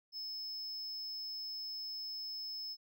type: tone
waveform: triangle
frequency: 5220 Hz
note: E8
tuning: 18 cents flat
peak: -39 dBFS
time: 0.12-2.77 s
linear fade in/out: 50 ms
effects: none